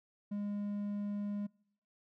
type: tone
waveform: triangle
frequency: 204.7 Hz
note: G#3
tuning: 25 cents flat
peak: -33 dBFS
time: 0.31-1.47 s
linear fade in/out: 10 ms
effects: noise-tail reverb RT60 0.7 s tail -26 dB re dry